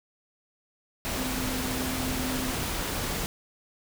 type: tone in noise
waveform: sine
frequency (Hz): 257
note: C4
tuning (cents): -31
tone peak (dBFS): -32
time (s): 1.17-2.51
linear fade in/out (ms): 0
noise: pink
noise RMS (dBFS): -31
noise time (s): 1.05-3.26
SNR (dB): -4
effects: none